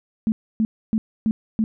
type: tone bursts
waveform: sine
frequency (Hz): 220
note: A3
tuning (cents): 0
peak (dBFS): -16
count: 5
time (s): 0.27-1.64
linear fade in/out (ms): 0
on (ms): 50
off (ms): 280
effects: none